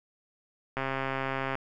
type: click train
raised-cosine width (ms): 0.5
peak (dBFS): -16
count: 106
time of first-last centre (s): 0.77-1.554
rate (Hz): 134
effects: none